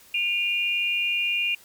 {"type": "tone pair together", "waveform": "sine", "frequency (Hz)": [2433, 2794], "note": ["D#7", "F7"], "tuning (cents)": [-39, 0], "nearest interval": "major second", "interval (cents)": 239, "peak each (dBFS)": [-24, -25], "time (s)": [0.14, 1.55], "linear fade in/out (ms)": 5, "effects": ["white hiss -52 dBFS RMS until 1.64 s", "MP3 96 kbps"]}